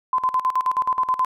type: tone with tremolo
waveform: sine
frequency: 1024 Hz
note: C6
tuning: 38 cents flat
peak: -16 dBFS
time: 0.13-1.25 s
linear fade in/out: 2 ms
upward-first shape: square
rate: 9.4 Hz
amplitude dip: 80%
effects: none

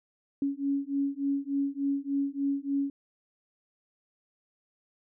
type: beating tone pair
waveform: sine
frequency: 277.2 / 280.6 Hz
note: C#4 / C#4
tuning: 0 / +21 cents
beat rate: 3.4 Hz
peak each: -30 dBFS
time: 0.42-2.9 s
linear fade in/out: 2 ms
effects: none

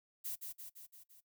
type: noise with echo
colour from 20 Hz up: violet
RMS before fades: -41 dBFS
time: 0.24-0.36 s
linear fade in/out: 20 ms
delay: 170 ms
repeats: 5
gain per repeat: -4 dB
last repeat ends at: 1.21 s
effects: noise-tail reverb RT60 0.1 s tail -17 dB re dry

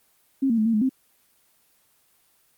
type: tone with pitch steps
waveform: sine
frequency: 269.8 / 229.4 / 216.3 / 228.3 / 212.9 / 262.3 Hz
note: C#4 / A#3 / A3 / A#3 / G#3 / C4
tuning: -47 / -28 / -29 / -36 / +43 / +4 cents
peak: -18 dBFS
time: 0.42-0.894 s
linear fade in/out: 10 ms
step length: 79 ms
effects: white hiss -63 dBFS RMS until 2.57 s + Opus 24 kbps

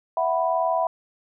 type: chord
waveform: sine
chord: E suspended second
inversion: none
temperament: equal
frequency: 659.3 / 740 / 987.8 Hz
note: E5 / F#5 / B5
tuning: 0 / 0 / 0 cents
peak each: -23 / -25 / -25 dBFS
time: 0.17-0.87 s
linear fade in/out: 2 ms
effects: none

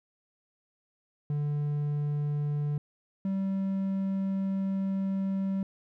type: tone pair in turn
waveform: triangle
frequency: 146.83 / 193.35 Hz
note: D3 / G3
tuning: 0 / -24 cents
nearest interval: perfect fourth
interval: 476 cents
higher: second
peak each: -25 dBFS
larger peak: neither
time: 1.3-2.78 / 3.25-5.63 s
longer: second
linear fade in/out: 2 ms
effects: none

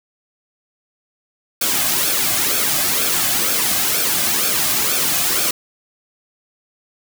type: noise with flanger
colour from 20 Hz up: white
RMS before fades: -18 dBFS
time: 1.61-5.51 s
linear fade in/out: 5 ms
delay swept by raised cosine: 1 to 2.2 ms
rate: 2.1 Hz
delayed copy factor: -0.6
effects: none

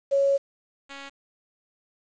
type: tone pair in turn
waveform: sine / 5% pulse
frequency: 554.4 / 277.2 Hz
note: C#5 / C#4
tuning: 0 / 0 cents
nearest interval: octave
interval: 1200 cents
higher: first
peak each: -18 / -27 dBFS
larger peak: first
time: 0.11-0.38 / 0.89-1.1 s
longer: first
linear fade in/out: 20 ms
effects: resampled to 16000 Hz + 8-bit

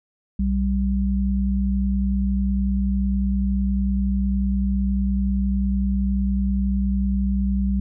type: tone pair together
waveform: sine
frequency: 61.74 / 196.01 Hz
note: B1 / G3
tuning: 0 / 0 cents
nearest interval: octave + minor sixth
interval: 2000 cents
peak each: -21 dBFS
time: 0.39-7.8 s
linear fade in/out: 5 ms
effects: none

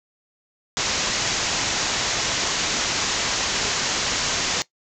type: low-pass noise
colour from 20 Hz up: white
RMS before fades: -24 dBFS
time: 0.77-4.62 s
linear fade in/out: 0 ms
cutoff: 7200 Hz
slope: 96 dB/octave
effects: noise-tail reverb RT60 0.1 s tail -18 dB re dry

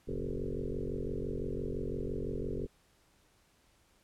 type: tone with frequency modulation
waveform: sine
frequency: 198 Hz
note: G3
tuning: 18 cents sharp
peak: -33 dBFS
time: 0.07-2.67 s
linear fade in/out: 20 ms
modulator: 45.9 Hz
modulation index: 5.8
effects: pink hiss -68 dBFS RMS until 4.03 s + low-pass 12000 Hz 12 dB/octave

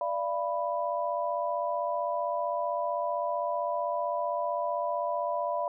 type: chord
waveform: sine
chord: B diminished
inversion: first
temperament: equal with one note detuned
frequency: 587.3 / 682.9 / 987.8 Hz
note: D5 / F5 / B5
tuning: 0 / -39 / 0 cents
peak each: -32 dBFS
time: 0.01-5.68 s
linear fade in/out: 2 ms
effects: none

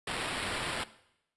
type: noise with sample-and-hold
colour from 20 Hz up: violet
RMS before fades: -35 dBFS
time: 0.07-0.84 s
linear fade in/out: 5 ms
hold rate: 6300 Hz
effects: noise-tail reverb RT60 0.8 s tail -17 dB re dry + resampled to 24000 Hz

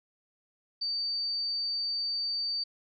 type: tone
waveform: sine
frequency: 4606 Hz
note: D8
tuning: 34 cents flat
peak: -29 dBFS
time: 0.81-2.64 s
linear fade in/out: 10 ms
effects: none

